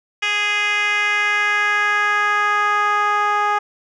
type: tone with band-pass filter sweep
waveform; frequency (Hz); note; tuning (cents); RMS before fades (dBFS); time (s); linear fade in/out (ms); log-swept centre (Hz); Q
10% pulse; 414.4; G#4; -4; -18; 0.22-3.59; 10; 2700 to 1000; 2.1
effects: resampled to 22050 Hz